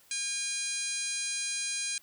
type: harmonic tone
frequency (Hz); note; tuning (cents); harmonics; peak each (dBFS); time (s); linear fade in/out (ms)
810; G#5; -43; 2 / 3 / 4 / 5 / 6 / 7 / 8 / 9 / 10; -46 / -39 / -45 / -40 / -42 / -45 / -39 / -46 / -34; 0.11-1.98; 2
effects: white hiss -61 dBFS RMS until 2.02 s